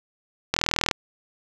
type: click train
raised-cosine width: 0.2 ms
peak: -3 dBFS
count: 16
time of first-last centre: 0.54-0.912 s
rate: 40.3 Hz
effects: none